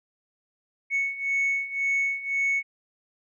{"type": "beating tone pair", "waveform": "sine", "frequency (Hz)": [2212, 2213.9], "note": ["C#7", "C#7"], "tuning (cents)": [-4, -3], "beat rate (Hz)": 1.9, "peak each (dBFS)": [-27, -24], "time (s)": [0.9, 2.63], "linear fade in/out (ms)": 50, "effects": ["tanh soft clip ceiling -19 dBFS"]}